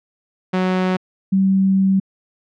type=tone pair in turn; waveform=sawtooth / sine; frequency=185 / 192.31 Hz; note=F#3 / G3; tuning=0 / -33 cents; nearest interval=minor second; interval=67 cents; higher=second; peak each=-12 dBFS; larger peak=neither; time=0.53-0.97 / 1.32-2 s; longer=second; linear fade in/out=10 ms; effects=low-pass 3000 Hz 12 dB/octave